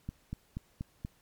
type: click train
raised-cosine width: 5 ms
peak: -24 dBFS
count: 5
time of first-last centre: 0.09-1.049 s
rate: 4.17 Hz
effects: pink hiss -67 dBFS RMS until 1.21 s + MP3 96 kbps